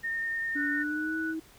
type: tone with vibrato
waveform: sine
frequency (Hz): 1827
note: A#6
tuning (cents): -35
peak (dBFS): -29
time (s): 0.03-0.84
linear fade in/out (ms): 20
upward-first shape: sine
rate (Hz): 10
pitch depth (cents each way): 13
type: tone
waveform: sine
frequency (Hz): 1480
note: F#6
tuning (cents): 0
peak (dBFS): -32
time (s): 0.55-1.35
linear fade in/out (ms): 50
type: tone with pitch glide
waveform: sine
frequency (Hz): 288.7 to 320.3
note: D4 to E4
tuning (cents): -30 to -50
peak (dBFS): -31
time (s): 0.55-1.4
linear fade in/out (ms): 10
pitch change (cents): +180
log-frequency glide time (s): 0.72-1.17
effects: pink hiss -56 dBFS RMS until 1.58 s